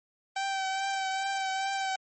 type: tone with vibrato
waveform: sawtooth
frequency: 774 Hz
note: G5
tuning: 22 cents flat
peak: -25 dBFS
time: 0.36-1.96 s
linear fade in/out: 5 ms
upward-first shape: triangle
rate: 2.4 Hz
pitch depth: 28 cents each way
effects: MP3 32 kbps